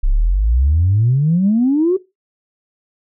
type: exponential sweep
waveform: sine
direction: up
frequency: 31 to 385.2 Hz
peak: -10 dBFS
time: 0.03-1.97 s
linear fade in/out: 10 ms
effects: noise-tail reverb RT60 0.2 s tail -17 dB re dry + tanh soft clip ceiling -6 dBFS